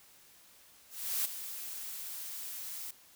blue noise with ADSR envelope, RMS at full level -31 dBFS, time 0.89-2.91 s, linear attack 360 ms, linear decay 10 ms, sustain -11 dB, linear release 5 ms, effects white hiss -60 dBFS RMS until 3.15 s

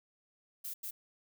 violet noise bursts at uneven times, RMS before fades -41 dBFS, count 2, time 0.64-0.74 / 0.83-0.91 s, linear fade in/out 10 ms, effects none

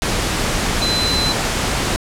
sine tone in noise, 4042 Hz, B7, 39 cents sharp, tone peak -18 dBFS, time 0.82-1.32 s, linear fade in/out 0 ms, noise pink, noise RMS -19 dBFS, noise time 0.02-1.96 s, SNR -2 dB, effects low-pass 9000 Hz 12 dB/octave

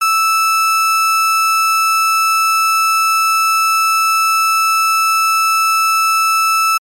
35% pulse tone, 1315 Hz, E6, 5 cents flat, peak -9 dBFS, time 0.01-6.78 s, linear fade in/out 10 ms, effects MP3 64 kbps

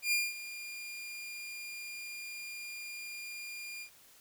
sawtooth tone with ADSR envelope, 2408 Hz, D7, 43 cents sharp, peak -23 dBFS, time 0.02-3.9 s, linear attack 100 ms, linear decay 210 ms, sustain -15 dB, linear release 83 ms, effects white hiss -60 dBFS RMS until 4.2 s

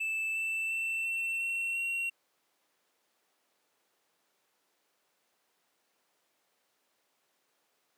triangle tone with pitch steps, 2637 / 2657 / 2677 / 2697 / 2717 / 2738 Hz, E7 / E7 / E7 / E7 / F7 / F7, 0 / +13 / +26 / +39 / -48 / -35 cents, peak -29 dBFS, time 0-2.1 s, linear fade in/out 10 ms, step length 350 ms, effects pink hiss -74 dBFS RMS until 7.97 s + high-pass 400 Hz 12 dB/octave

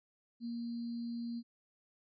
sine tone with sample-and-hold, 235 Hz, A#3, 14 cents sharp, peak -37 dBFS, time 0.4-1.43 s, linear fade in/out 50 ms, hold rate 4410 Hz, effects resampled to 16000 Hz

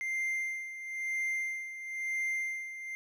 triangle tone with tremolo, 2095 Hz, C7, 2 cents sharp, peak -28 dBFS, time 0.01-2.95 s, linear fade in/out 0 ms, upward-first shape sine, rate 1 Hz, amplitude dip 70%, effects none

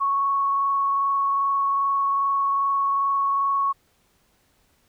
sine tone with frequency modulation, 1107 Hz, C#6, 3 cents flat, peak -19 dBFS, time 0-3.73 s, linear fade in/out 20 ms, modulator 22.5 Hz, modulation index 0.41, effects pink hiss -64 dBFS RMS until 4.88 s

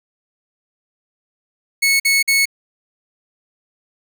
sawtooth tone bursts, 2202 Hz, C#7, 12 cents flat, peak -9 dBFS, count 3, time 1.82-2.456 s, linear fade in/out 10 ms, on 180 ms, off 48 ms, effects none

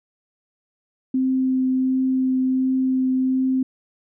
sine tone with vibrato, 260 Hz, C4, 11 cents flat, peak -17 dBFS, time 1.14-3.63 s, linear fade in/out 5 ms, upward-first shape triangle, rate 1.4 Hz, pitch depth 9 cents each way, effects none

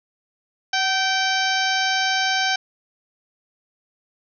harmonic tone with a mistuned harmonic, 775 Hz, G5, 20 cents flat, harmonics 1 / 2 / 3 / 4 / 5 / 6 / 7 / 8, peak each -24 / -23 / -28 / -27 / -30 / -30 / -29 / -33 dBFS, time 0.73-2.56 s, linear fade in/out 5 ms, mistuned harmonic 1, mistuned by -37 cents, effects none

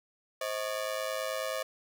sawtooth ring-modulated tone, 581 Hz, D5, 19 cents flat, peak -25 dBFS, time 0.41-1.63 s, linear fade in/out 5 ms, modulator 54.7 Hz, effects none

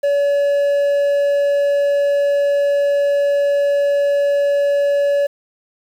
triangle tone, 569 Hz, C#5, 45 cents sharp, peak -11 dBFS, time 0.03-5.27 s, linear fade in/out 10 ms, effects 7-bit

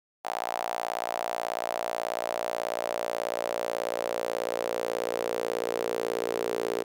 sawtooth tone with high-pass filter sweep, 58.27 Hz, A#1, in tune, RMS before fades -31 dBFS, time 0.24-6.84 s, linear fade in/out 20 ms, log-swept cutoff 750 to 430 Hz, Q 4.4, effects none

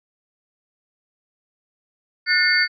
sine tone cluster, 1462 / 1790 / 2145 / 4575 Hz, F#6 / A6 / C7 / D8, -21 / +29 / +42 / -46 cents, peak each -20 dBFS, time 2.26-2.68 s, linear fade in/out 50 ms, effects MP3 64 kbps

